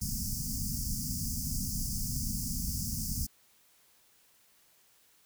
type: band-stop noise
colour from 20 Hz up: pink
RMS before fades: -34 dBFS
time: 0.01-3.27 s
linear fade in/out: 10 ms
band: 260 to 4800 Hz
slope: 96 dB/octave
effects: white hiss -65 dBFS RMS until 5.25 s